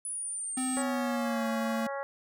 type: exponential sweep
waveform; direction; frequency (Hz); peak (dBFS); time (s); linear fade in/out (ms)
sine; down; 9956 to 8060; -33; 0.05-0.82; 2
type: tone with pitch glide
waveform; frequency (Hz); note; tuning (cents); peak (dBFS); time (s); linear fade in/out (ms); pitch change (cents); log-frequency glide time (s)
square; 257.2 to 226.5; C4 to A#3; -30 to -50; -31; 0.57-1.87; 5; -220; 0.77-1.47
type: harmonic tone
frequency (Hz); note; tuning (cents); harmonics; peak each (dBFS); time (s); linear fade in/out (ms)
277.2; C#4; 0; 2 / 3 / 4 / 5 / 6 / 7; -35 / -39 / -41 / -43 / -45 / -46; 0.77-2.03; 0
effects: none